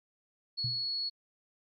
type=tone; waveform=sine; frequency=4366 Hz; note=C#8; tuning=27 cents flat; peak=-31 dBFS; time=0.57-1.1 s; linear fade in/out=20 ms
type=tone with exponential decay; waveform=sine; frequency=123.47 Hz; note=B2; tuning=in tune; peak=-30 dBFS; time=0.64-0.89 s; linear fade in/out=5 ms; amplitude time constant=53 ms
effects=MP3 32 kbps